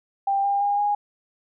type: tone with pitch steps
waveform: sine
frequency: 791 / 801.6 / 812.3 / 823.2 Hz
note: G5 / G5 / G#5 / G#5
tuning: +15 / +38 / -39 / -16 cents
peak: -19 dBFS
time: 0.27-0.95 s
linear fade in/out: 5 ms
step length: 170 ms
effects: none